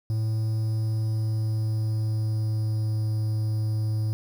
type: tone with pitch glide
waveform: triangle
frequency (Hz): 110 to 108.42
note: A2 to A2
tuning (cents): 0 to -25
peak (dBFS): -21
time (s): 0.1-4.13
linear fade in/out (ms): 0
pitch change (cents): -25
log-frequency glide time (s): 0.63-3.12
effects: 8-bit